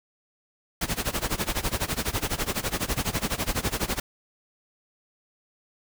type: noise with tremolo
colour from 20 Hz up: pink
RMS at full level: -25 dBFS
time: 0.81-4 s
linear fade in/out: 5 ms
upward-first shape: sine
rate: 12 Hz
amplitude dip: 90%
effects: none